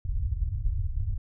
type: low-pass noise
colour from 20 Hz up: pink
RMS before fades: -28 dBFS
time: 0.05-1.18 s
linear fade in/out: 5 ms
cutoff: 110 Hz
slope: 48 dB/octave
effects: none